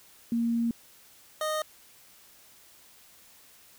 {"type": "tone pair in turn", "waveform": ["sine", "25% pulse"], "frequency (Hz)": [232.8, 618.8], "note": ["A#3", "D#5"], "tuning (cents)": [-2, -10], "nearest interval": "octave + perfect fourth", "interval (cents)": 1692, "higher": "second", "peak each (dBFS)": -24, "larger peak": "neither", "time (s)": [[0.32, 0.71], [1.41, 1.62]], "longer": "first", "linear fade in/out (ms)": 2, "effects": ["white hiss -56 dBFS RMS until 3.78 s"]}